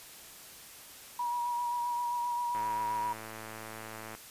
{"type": "tone with vibrato", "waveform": "sine", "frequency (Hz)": 962, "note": "B5", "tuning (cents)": -46, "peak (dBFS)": -30, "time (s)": [1.19, 3.13], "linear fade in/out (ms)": 5, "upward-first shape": "sine", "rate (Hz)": 7.6, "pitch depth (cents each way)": 21}
{"type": "click train", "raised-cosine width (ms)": 0.5, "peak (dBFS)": -28, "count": 177, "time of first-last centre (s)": [2.55, 4.15], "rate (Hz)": 110}
{"effects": ["white hiss -50 dBFS RMS until 4.3 s", "resampled to 32000 Hz"]}